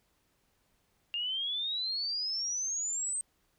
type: exponential sweep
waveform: sine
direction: up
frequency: 2794 to 8400 Hz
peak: -31 dBFS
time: 1.14-3.21 s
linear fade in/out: 0 ms
effects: pink hiss -73 dBFS RMS until 3.58 s